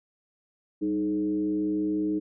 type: tone with frequency modulation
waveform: sine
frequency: 310 Hz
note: D#4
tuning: 6 cents flat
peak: -24 dBFS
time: 0.81-2.2 s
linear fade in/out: 20 ms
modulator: 114 Hz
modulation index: 0.61
effects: none